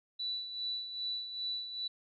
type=tone with tremolo; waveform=sine; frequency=3959 Hz; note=B7; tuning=3 cents sharp; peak=-33 dBFS; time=0.19-1.88 s; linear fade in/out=10 ms; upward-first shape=sine; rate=2.5 Hz; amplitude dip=60%; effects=none